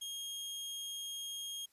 sawtooth tone, 3249 Hz, G#7, 39 cents flat, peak -37 dBFS, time 0.01-1.66 s, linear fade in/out 10 ms, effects white hiss -72 dBFS RMS until 1.72 s + resampled to 32000 Hz

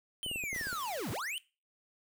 square linear two-way sweep, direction down then up, 3136 to 80.1 to 3136 Hz, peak -36 dBFS, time 0.23-1.38 s, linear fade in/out 0 ms, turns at 1.11 s
clicks, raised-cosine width 2 ms, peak -31 dBFS, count 9, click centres 0.263 / 0.314 / 0.359 / 0.438 / 0.53 / 0.562 / 0.612 / 0.67 / 0.729 s
white noise, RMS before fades -48 dBFS, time 0.54-1.17 s, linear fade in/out 5 ms
effects noise-tail reverb RT60 0.3 s tail -20 dB re dry

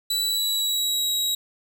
sawtooth tone with pitch glide, 3951 to 3839 Hz, B7 to B7, 0 to -50 cents, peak -19 dBFS, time 0.1-1.35 s, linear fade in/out 5 ms, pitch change -50 cents, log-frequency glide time 0.25-1.11 s, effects none

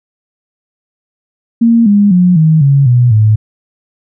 sine tone with pitch steps, 231.5 / 203.9 / 179.55 / 158.12 / 139.25 / 122.63 / 108 Hz, A#3 / G#3 / F3 / D#3 / C#3 / B2 / A2, -12 / -32 / +48 / +28 / +8 / -12 / -32 cents, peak -4 dBFS, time 1.61-3.36 s, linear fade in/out 10 ms, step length 250 ms, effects none

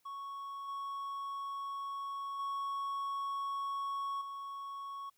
triangle tone with level steps, 1108.7 Hz, C#6, in tune, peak -39 / -36 / -33 / -39 dBFS, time 0.05-5.1 s, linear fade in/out 10 ms, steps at 0.68 / 2.39 / 4.21 s, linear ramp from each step 5 ms, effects white hiss -75 dBFS RMS until 5.17 s

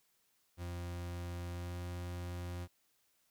40% pulse tone with pitch glide, 87.31 to 88.07 Hz, F2 to F2, 0 to +15 cents, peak -39 dBFS, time 0.57-2.68 s, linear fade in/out 50 ms, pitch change +15 cents, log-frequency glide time 1.54-1.76 s, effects white hiss -75 dBFS RMS until 3.3 s

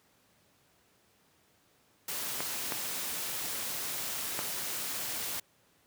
white noise, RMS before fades -36 dBFS, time 2.08-5.4 s, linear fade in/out 5 ms
clicks, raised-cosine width 0.5 ms, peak -18 dBFS, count 3, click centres 2.405 / 2.722 / 4.391 s
effects pink hiss -67 dBFS RMS until 5.86 s + high-pass 100 Hz 12 dB/octave

